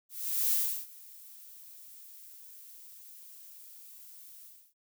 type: noise with ADSR envelope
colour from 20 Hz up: violet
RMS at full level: -27 dBFS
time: 0.09-4.74 s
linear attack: 430 ms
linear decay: 340 ms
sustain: -24 dB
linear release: 300 ms
effects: none